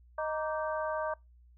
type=harmonic tone with a mistuned harmonic; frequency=311.1 Hz; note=D#4; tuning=in tune; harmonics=2 / 3 / 4 / 5; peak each=-33 / -37 / -39 / -41 dBFS; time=0.18-1.14 s; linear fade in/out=5 ms; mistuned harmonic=4; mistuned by=-110 cents; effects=noise-tail reverb RT60 0.2 s tail -24 dB re dry + added 60 Hz sine -56 dBFS peak until 1.57 s